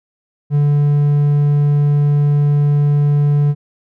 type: tone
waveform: triangle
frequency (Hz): 145.5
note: D3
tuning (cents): -16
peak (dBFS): -8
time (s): 0.5-3.55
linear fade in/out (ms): 50
effects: none